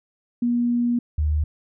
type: tone pair in turn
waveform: sine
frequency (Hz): 239.8 / 75.79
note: A#3 / D#2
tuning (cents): +49 / -45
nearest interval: octave + minor sixth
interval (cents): 1994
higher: first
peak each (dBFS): -18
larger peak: neither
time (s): 0.42-0.99 / 1.18-1.44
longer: first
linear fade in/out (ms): 5
effects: none